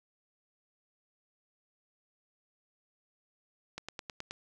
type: click train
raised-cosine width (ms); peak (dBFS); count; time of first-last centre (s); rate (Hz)
0.2; -22; 6; 3.78-4.31; 9.44
effects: none